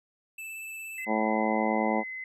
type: tone with vibrato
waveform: square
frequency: 2637 Hz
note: E7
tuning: in tune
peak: -38 dBFS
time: 0.38-1.05 s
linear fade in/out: 5 ms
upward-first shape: square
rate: 17 Hz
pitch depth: 8 cents each way
type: tone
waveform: sine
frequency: 2044 Hz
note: C7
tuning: 41 cents flat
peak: -35 dBFS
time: 0.98-2.24 s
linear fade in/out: 2 ms
type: harmonic tone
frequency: 109.2 Hz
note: A2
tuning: 13 cents flat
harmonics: 2 / 3 / 4 / 5 / 6 / 7 / 8 / 9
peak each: -29 / -33 / -35 / -32 / -35 / -31 / -34 / -36 dBFS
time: 1.06-2.04 s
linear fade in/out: 50 ms
effects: none